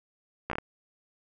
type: slowing click train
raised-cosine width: 0.5 ms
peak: -16 dBFS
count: 5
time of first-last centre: 0.5-0.584 s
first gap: 14 ms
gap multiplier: 1.28
effects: none